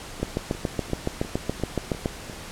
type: two click trains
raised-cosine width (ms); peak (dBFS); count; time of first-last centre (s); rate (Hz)
2; -23 / -10; 7 / 14; 0.2-2.298 / 0.23-2.058; 2.86 / 7.11
effects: pink hiss -39 dBFS RMS until 2.51 s + low-pass 10000 Hz 12 dB/octave